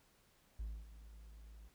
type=tone with ADSR envelope; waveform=triangle; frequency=54.2 Hz; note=A1; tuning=25 cents flat; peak=-36 dBFS; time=0.59-1.69 s; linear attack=9 ms; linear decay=250 ms; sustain=-15 dB; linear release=22 ms; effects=tanh soft clip ceiling -35 dBFS + pink hiss -71 dBFS RMS until 1.74 s